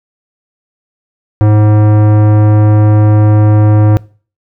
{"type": "tone with tanh clipping", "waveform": "sine", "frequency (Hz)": 105.9, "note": "G#2", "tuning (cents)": 34, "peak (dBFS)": -6, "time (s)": [1.41, 3.97], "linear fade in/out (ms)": 0, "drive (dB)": 18, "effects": ["noise-tail reverb RT60 0.4 s tail -22 dB re dry"]}